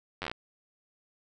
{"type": "slowing click train", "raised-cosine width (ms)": 0.3, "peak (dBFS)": -18, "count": 8, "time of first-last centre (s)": [0.22, 0.315], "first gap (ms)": 10, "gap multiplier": 1.1, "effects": []}